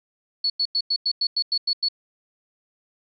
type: tone bursts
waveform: sine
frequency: 4403 Hz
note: C#8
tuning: 13 cents flat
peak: -19 dBFS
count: 10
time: 0.44-1.886 s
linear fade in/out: 5 ms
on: 60 ms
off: 94 ms
effects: none